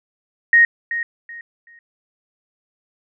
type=tone with echo; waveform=sine; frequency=1867 Hz; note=A#6; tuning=2 cents sharp; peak=-8 dBFS; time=0.53-0.65 s; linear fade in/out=2 ms; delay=380 ms; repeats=3; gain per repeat=-12 dB; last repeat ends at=1.79 s; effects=none